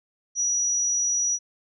sine tone, 5830 Hz, F#8, 26 cents flat, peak -21 dBFS, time 0.35-1.39 s, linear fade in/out 50 ms, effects none

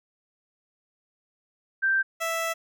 sine / 15% pulse tone pair in turn, 1568 / 659.3 Hz, G6 / E5, 0 / 0 cents, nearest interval octave + minor third, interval 1500 cents, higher first, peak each -20 dBFS, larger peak neither, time 1.82-2.03 / 2.2-2.54 s, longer second, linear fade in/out 20 ms, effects none

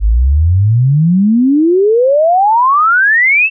sine exponential sweep, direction up, 49.14 to 2716 Hz, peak -6 dBFS, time 0-3.5 s, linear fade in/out 50 ms, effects none

